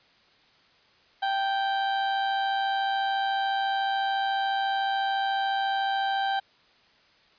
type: tone with amplitude modulation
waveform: 35% pulse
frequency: 783 Hz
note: G5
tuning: 2 cents flat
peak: -21 dBFS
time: 1.22-6.4 s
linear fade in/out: 10 ms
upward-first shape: sine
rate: 114 Hz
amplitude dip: 35%
effects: white hiss -60 dBFS RMS until 7.38 s + resampled to 11025 Hz